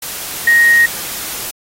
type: tone in noise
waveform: sine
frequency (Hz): 1873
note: A#6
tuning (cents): +8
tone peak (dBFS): -6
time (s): 0.47-0.86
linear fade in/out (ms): 5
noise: white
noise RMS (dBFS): -24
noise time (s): 0.02-1.51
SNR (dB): +15
effects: AAC 48 kbps